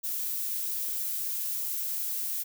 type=noise; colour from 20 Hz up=violet; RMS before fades=-32 dBFS; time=0.03-2.44 s; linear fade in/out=20 ms; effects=none